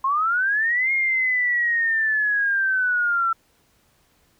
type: linear two-way sweep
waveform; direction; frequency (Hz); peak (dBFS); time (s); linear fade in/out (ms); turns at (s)
sine; up then down; 1046.5 to 2148 to 1335; -18; 0.04-3.33; 5; 0.92
effects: pink hiss -62 dBFS RMS until 4.39 s

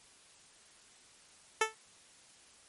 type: tone with exponential decay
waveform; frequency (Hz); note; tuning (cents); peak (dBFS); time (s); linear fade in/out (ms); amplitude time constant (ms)
10% pulse; 440; A4; 0; -15; 1.61-1.75; 5; 29
effects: white hiss -60 dBFS RMS until 2.68 s + MP3 48 kbps

